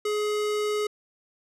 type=tone; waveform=square; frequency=420.4 Hz; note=G#4; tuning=21 cents sharp; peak=-25 dBFS; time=0.05-0.87 s; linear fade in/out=5 ms; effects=low-pass 10000 Hz 12 dB/octave